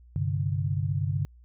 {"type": "chord", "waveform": "sine", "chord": "G suspended fourth", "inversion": "none", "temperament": "equal", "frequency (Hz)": [98, 130.81, 146.83], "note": ["G2", "C3", "D3"], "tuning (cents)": [0, 0, 0], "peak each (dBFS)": [-28, -31, -29], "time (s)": [0.16, 1.25], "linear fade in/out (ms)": 0, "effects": ["added 60 Hz sine -50 dBFS peak until 1.44 s"]}